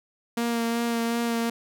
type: tone with vibrato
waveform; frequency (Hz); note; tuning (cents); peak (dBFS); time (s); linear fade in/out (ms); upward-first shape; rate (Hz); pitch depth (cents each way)
sawtooth; 233.1; A#3; 0; -20; 0.37-1.5; 5; sine; 2.7; 17
effects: none